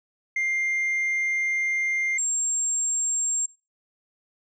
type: tone pair in turn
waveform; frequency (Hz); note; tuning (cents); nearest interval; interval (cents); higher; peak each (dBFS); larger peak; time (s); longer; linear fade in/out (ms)
sine; 2100 / 7458; C7 / A#8; +6 / 0; octave + minor seventh; 2194; second; -20; neither; 0.36-2.18 / 2.18-3.46; first; 5
effects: noise-tail reverb RT60 0.3 s tail -25 dB re dry + tanh soft clip ceiling -21 dBFS